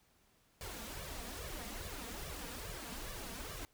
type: noise with flanger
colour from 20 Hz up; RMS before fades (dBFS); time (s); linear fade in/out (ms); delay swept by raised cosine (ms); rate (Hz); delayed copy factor
pink; -45; 0.61-3.65; 0; 1.7 to 4.4; 2.4; +0.85
effects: pink hiss -71 dBFS RMS until 3.73 s